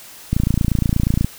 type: click train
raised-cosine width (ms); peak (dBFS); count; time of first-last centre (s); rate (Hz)
5; -4; 27; 0.33-1.245; 28.4
effects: white hiss -40 dBFS RMS until 1.38 s